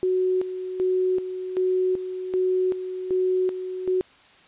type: tone with tremolo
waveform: sine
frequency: 370 Hz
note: F#4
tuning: in tune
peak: -19 dBFS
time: 0.03-4.01 s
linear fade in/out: 0 ms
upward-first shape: square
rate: 1.3 Hz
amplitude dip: 65%
effects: white hiss -53 dBFS RMS until 4.47 s + resampled to 8000 Hz